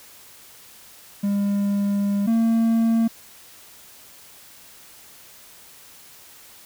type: tone pair in turn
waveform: triangle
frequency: 201.4 / 227.4 Hz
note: G3 / A#3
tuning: +47 / -43 cents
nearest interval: major second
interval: 210 cents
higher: second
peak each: -17 / -14 dBFS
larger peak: second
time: 1.23-2.27 / 2.27-3.08 s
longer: first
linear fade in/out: 10 ms
effects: white hiss -47 dBFS RMS until 6.65 s